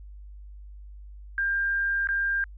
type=tone with dropouts; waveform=sine; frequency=1597 Hz; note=G6; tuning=32 cents sharp; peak=-23 dBFS; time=1.38-2.44 s; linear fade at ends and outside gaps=1 ms; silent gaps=2.072-2.088 s; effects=added 50 Hz sine -41 dBFS peak until 2.57 s